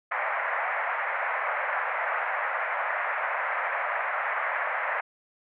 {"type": "band-pass noise", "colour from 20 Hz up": "white", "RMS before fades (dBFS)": -29, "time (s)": [0.11, 5.01], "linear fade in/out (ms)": 10, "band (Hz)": [560, 2100], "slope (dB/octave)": 48, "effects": []}